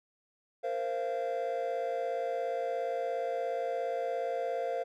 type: chord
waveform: triangle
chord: Bb suspended second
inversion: none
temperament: equal with one note detuned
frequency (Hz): 466.2 / 523.3 / 687.6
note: Bb4 / C5 / F5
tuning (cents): 0 / 0 / -27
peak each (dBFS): -34 / -32 / -32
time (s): 0.63-4.84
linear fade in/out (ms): 20
effects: tanh soft clip ceiling -23 dBFS